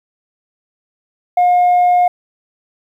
sine tone, 715 Hz, F5, 41 cents sharp, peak -6 dBFS, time 1.37-2.08 s, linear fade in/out 5 ms, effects tanh soft clip ceiling -7 dBFS + 8-bit

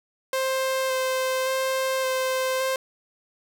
sawtooth tone with vibrato, 523 Hz, C5, 1 cent flat, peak -19 dBFS, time 0.33-2.76 s, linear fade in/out 2 ms, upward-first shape square, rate 0.88 Hz, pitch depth 10 cents each way, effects none

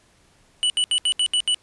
square tone bursts, 2960 Hz, F#7, in tune, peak -18 dBFS, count 7, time 0.63-1.545 s, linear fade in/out 0 ms, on 69 ms, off 72 ms, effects pink hiss -58 dBFS RMS until 1.62 s + resampled to 24000 Hz

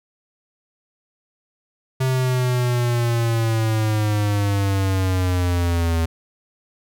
square linear sweep, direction down, 131.3 to 81.5 Hz, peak -18 dBFS, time 2-6.06 s, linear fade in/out 10 ms, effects none

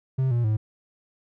triangle tone with pitch steps, 131.6 / 119.29 / 108.13 Hz, C3 / A#2 / A2, +10 / +40 / -30 cents, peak -18 dBFS, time 0.18-0.57 s, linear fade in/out 10 ms, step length 130 ms, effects none

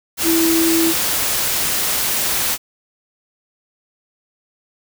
sine tone in noise, 329.6 Hz, E4, in tune, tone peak -14 dBFS, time 0.23-0.94 s, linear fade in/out 50 ms, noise white, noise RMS -19 dBFS, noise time 0.17-2.58 s, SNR +2 dB, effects none

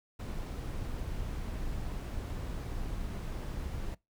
brown noise, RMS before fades -37 dBFS, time 0.19-3.95 s, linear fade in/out 10 ms, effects noise-tail reverb RT60 0.2 s tail -23 dB re dry

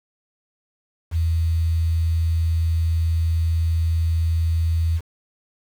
sine tone with quantisation, 82.3 Hz, E2, 2 cents flat, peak -17 dBFS, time 1.11-5.01 s, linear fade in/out 50 ms, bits 7, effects none

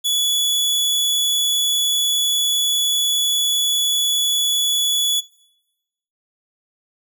sawtooth tone, 3413 Hz, G#7, 47 cents sharp, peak -14 dBFS, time 0.04-5.21 s, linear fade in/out 20 ms, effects noise-tail reverb RT60 1.0 s tail -22 dB re dry

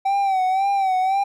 triangle tone with vibrato, 770 Hz, G5, 31 cents flat, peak -15 dBFS, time 0.05-1.24 s, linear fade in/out 10 ms, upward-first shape sine, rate 1.9 Hz, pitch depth 66 cents each way, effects none

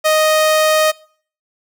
sawtooth tone, 622.3 Hz, D#5, in tune, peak -7 dBFS, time 0.04-0.92 s, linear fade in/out 20 ms, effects noise-tail reverb RT60 0.5 s tail -23 dB re dry

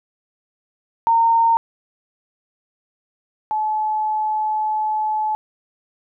sine tone pair in turn, 917 / 860.3 Hz, A#5 / A5, -29 / -39 cents, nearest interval minor second, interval 110 cents, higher first, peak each -12 / -18 dBFS, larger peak first, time 1.07-1.57 / 3.51-5.35 s, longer second, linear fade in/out 0 ms, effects none

